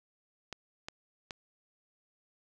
clicks, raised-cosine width 0.2 ms, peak -22 dBFS, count 3, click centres 0.527 / 0.885 / 1.308 s, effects none

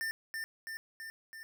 square tone with echo, 1795 Hz, A6, 34 cents sharp, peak -34 dBFS, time 0.01-0.11 s, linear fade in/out 0 ms, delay 330 ms, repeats 4, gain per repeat -3 dB, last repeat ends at 1.43 s, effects none

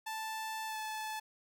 sawtooth tone with pitch glide, 880 to 867.9 Hz, A5 to A5, 0 to -24 cents, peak -34 dBFS, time 0.06-1.2 s, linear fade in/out 10 ms, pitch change -24 cents, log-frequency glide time 0.67-0.77 s, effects none

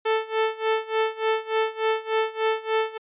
sawtooth tone with tremolo, 441.1 Hz, A4, 4 cents sharp, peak -15 dBFS, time 0.05-2.98 s, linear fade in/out 10 ms, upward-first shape sine, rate 3.4 Hz, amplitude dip 90%, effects resampled to 8000 Hz

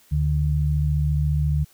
sine tone pair together, 74.23 / 148.7 Hz, D2 / D3, +19 / +22 cents, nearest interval octave, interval 1203 cents, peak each -21 dBFS, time 0.11-1.65 s, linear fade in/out 20 ms, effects white hiss -56 dBFS RMS until 1.73 s

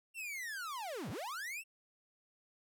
45% pulse linear two-way sweep, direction down then up, 2767 to 87.31 to 2767 Hz, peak -40 dBFS, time 0.14-1.64 s, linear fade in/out 50 ms, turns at 1.1 s, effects none

